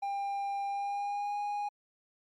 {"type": "tone with pitch glide", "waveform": "triangle", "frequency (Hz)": [798, 822.8], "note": ["G5", "G#5"], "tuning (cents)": [31, -16], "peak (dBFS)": -30, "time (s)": [0.02, 1.69], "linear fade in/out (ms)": 10, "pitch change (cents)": 53, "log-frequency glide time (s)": [0.67, 1.38], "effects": ["Opus 48 kbps"]}